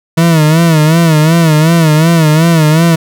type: tone with vibrato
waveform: 40% pulse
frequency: 160.3 Hz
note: E3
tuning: 48 cents flat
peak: -4 dBFS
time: 0.17-2.96 s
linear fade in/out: 10 ms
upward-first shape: sine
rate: 2.7 Hz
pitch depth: 96 cents each way
effects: none